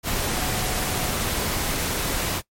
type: tone in noise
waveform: sine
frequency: 738 Hz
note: F#5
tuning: 5 cents flat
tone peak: -34 dBFS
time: 0.31-1.16 s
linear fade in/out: 50 ms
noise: pink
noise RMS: -25 dBFS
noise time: 0.03-2.42 s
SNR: -12 dB
effects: noise-tail reverb RT60 0.1 s tail -20 dB re dry + MP3 64 kbps